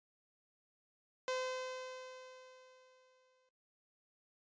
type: tone with exponential decay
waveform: sawtooth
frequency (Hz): 513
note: C5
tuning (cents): -34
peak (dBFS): -31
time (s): 1.28-3.49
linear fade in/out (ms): 1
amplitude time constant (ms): 480
effects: noise-tail reverb RT60 0.2 s tail -18 dB re dry + resampled to 16000 Hz